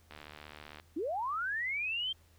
click train, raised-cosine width 0.3 ms, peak -31 dBFS, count 53, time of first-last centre 0.11-0.799 s, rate 75.5 Hz
sine linear sweep, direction up, 277.2 to 3191 Hz, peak -32 dBFS, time 0.96-2.13 s, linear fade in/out 10 ms
effects added 82 Hz sine -62 dBFS peak until 2.38 s + pink hiss -67 dBFS RMS until 2.38 s

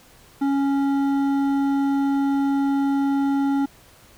sine tone with hard clipping, 277.2 Hz, C#4, in tune, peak -20 dBFS, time 0.41-3.66 s, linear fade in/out 10 ms, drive 9 dB, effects pink hiss -51 dBFS RMS until 4.17 s

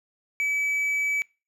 triangle tone, 2292 Hz, D7, 43 cents flat, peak -21 dBFS, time 0.4-1.22 s, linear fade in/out 0 ms, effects noise-tail reverb RT60 0.3 s tail -24 dB re dry

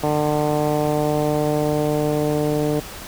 10% pulse tone with low-pass filter sweep, 150 Hz, D3, 37 cents sharp, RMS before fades -20 dBFS, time 0.03-2.8 s, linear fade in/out 5 ms, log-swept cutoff 840 to 480 Hz, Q 1.4, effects pink hiss -35 dBFS RMS until 3.07 s

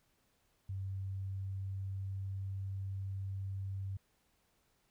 sine tone with pitch glide, 96.4 to 96.96 Hz, G2 to G2, -28 to -18 cents, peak -37 dBFS, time 0.69-3.97 s, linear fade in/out 5 ms, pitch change +10 cents, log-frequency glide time 1-2.55 s, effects pink hiss -75 dBFS RMS until 4.9 s

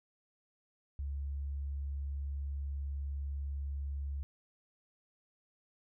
sine tone, 70.1 Hz, C#2, 20 cents sharp, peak -35 dBFS, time 0.99-4.23 s, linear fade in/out 0 ms, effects none

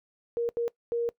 sine tone bursts at uneven times, 470 Hz, A#4, 14 cents sharp, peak -25 dBFS, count 3, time 0.37-0.49 / 0.57-0.68 / 0.92-1.09 s, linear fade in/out 0 ms, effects noise-tail reverb RT60 0.1 s tail -21 dB re dry

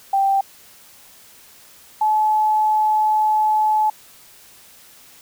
sine tone pair in turn, 784 / 859 Hz, G5 / A5, 0 / -42 cents, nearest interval major second, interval 158 cents, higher second, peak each -14 dBFS, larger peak neither, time 0.13-0.41 / 2.01-3.9 s, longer second, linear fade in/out 5 ms, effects white hiss -47 dBFS RMS until 5.21 s

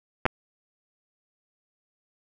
clicks, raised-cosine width 0.5 ms, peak -6 dBFS, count 2, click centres 0.255 / 0.263 s, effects none

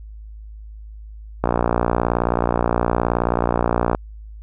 click train, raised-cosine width 1 ms, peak -3 dBFS, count 149, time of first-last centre 1.44-3.948 s, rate 59 Hz, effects added 53 Hz sine -34 dBFS peak until 4.42 s

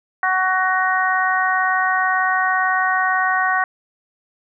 harmonic tone, 373.5 Hz, F#4, 16 cents sharp, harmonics 2 / 3 / 4 / 5, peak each -21 / -21 / -21 / -21 dBFS, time 0.23-3.64 s, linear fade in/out 2 ms, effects none

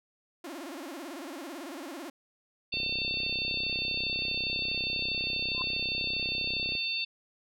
sawtooth tone with vibrato, 309.6 Hz, D#4, 9 cents flat, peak -35 dBFS, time 0.44-2.1 s, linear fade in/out 5 ms, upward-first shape sine, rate 18 Hz, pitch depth 260 cents each way
harmonic tone, 898 Hz, A5, 35 cents sharp, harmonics 3 / 4 / 5, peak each -32 / -36 / -34 dBFS, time 2.72-7.05 s, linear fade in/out 10 ms
click train, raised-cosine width 2 ms, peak -28 dBFS, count 131, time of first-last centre 2.74-6.752 s, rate 32.4 Hz
sine tone with exponential growth, 1032 Hz, C6, 24 cents flat, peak -31 dBFS, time 5.52-5.62 s, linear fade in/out 1 ms, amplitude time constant 21 ms
effects none

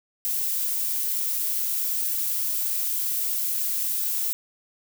violet noise, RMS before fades -26 dBFS, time 0.25-4.33 s, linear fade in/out 0 ms, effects none

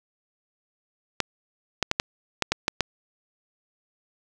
clicks, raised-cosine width 0.2 ms, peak -4 dBFS, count 8, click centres 1.203 / 1.827 / 1.914 / 1.999 / 2.423 / 2.52 / 2.681 / 2.807 s, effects none

